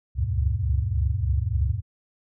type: tone cluster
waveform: sine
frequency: 67.8 / 71.2 / 83.4 / 96.2 / 118.1 Hz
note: C#2 / C#2 / E2 / G2 / A#2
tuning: -38 / +47 / +21 / -32 / +23 cents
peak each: -28 / -25 / -33 / -26 / -29 dBFS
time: 0.15-1.82 s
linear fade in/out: 50 ms
effects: none